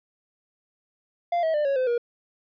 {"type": "tone with pitch steps", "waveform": "triangle", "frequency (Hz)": [693, 642.9, 596.4, 553.2, 513.2, 476.1], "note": ["F5", "E5", "D5", "C#5", "C5", "A#4"], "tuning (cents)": [-14, -43, 27, -4, -34, 37], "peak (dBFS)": -19, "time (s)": [1.32, 1.98], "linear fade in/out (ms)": 5, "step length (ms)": 110, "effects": ["resampled to 11025 Hz"]}